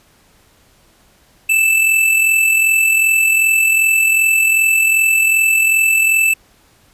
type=tone with amplitude modulation; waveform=square; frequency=2641 Hz; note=E7; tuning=3 cents sharp; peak=-9 dBFS; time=1.49-6.34 s; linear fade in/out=10 ms; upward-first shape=sine; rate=42.6 Hz; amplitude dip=45%; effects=pink hiss -52 dBFS RMS until 6.93 s + resampled to 32000 Hz